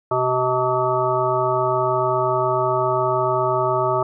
harmonic tone, 127.2 Hz, C3, 48 cents flat, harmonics 1 / 3 / 5 / 7 / 9 / 10, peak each -28 / -23 / -22 / -24 / -24 / -27 dBFS, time 0.11-4.03 s, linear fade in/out 5 ms, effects none

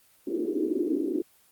white band-pass noise, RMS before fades -28 dBFS, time 0.27-1.22 s, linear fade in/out 5 ms, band 280 to 370 Hz, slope 48 dB/octave, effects white hiss -61 dBFS RMS until 1.51 s + Opus 24 kbps

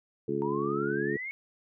harmonic tone, 70.8 Hz, C#2, 37 cents sharp, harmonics 2 / 3 / 4 / 5 / 6, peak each -38 / -36 / -36 / -32 / -32 dBFS, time 0.28-1.17 s, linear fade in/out 5 ms
sine exponential sweep, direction up, 918 to 2217 Hz, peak -34 dBFS, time 0.42-1.31 s, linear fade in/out 0 ms
effects none

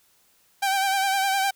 sawtooth tone with vibrato, 780 Hz, G5, 9 cents flat, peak -17 dBFS, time 0.62-1.51 s, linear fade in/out 10 ms, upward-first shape sine, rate 9.8 Hz, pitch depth 39 cents each way, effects white hiss -62 dBFS RMS until 1.55 s

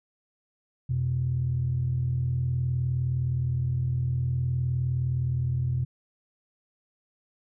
sine tone pair together, 87.31 / 126.79 Hz, F2 / B2, 0 / +46 cents, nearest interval tritone, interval 646 cents, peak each -30 / -24 dBFS, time 0.89-5.85 s, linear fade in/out 10 ms, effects tanh soft clip ceiling -17 dBFS

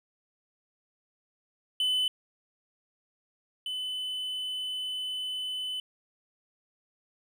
triangle tone pair in turn, 3016 / 3016 Hz, F#7 / F#7, +32 / +32 cents, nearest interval unison, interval 0 cents, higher neither, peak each -23 / -30 dBFS, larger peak first, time 1.8-2.08 / 3.66-5.8 s, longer second, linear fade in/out 2 ms, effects none

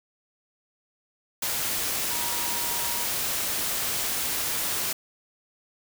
sine tone in noise, 953 Hz, A#5, 38 cents sharp, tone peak -37 dBFS, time 2.11-3.05 s, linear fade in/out 5 ms, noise white, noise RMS -28 dBFS, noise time 1.42-4.93 s, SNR -12 dB, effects none

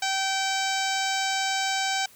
harmonic tone, 773 Hz, G5, 24 cents flat, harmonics 1 / 2 / 3 / 4 / 5 / 6 / 7 / 8 / 9 / 10, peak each -28 / -31 / -33 / -34 / -35 / -36 / -36 / -37 / -38 / -38 dBFS, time 0.02-2.06 s, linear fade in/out 5 ms, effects white hiss -53 dBFS RMS until 2.15 s

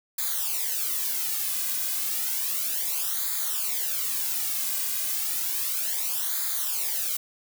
blue noise with flanger, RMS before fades -28 dBFS, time 0.18-7.17 s, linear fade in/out 5 ms, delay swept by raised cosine 0.35 to 2.25 ms, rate 0.32 Hz, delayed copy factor -0.85, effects none

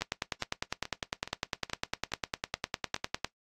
two click trains, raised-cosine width 0.2 ms, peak -12 / -21 dBFS, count 33 / 8, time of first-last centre 0.02-3.246 / 0.01-2.964 s, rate 9.92 / 2.37 Hz, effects noise-tail reverb RT60 0.1 s tail -17 dB re dry + AAC 48 kbps

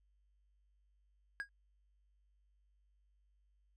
triangle tone with exponential decay, 1639 Hz, G#6, 23 cents flat, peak -32 dBFS, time 1.4-1.49 s, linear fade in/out 0 ms, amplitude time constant 19 ms, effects added 50 Hz sine -70 dBFS peak until 3.76 s + resampled to 24000 Hz

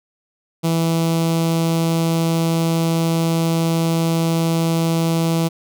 sawtooth tone with notch filter, 164.81 Hz, E3, in tune, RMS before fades -18 dBFS, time 0.63-5.49 s, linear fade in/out 20 ms, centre 1700 Hz, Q 1.2, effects none

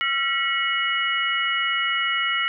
sine tone cluster, 1359 / 1930 / 2194 / 2917 Hz, F6 / B6 / C#7 / F#7, -48 / -40 / -18 / -25 cents, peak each -26 dBFS, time 0.01-2.48 s, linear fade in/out 0 ms, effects none

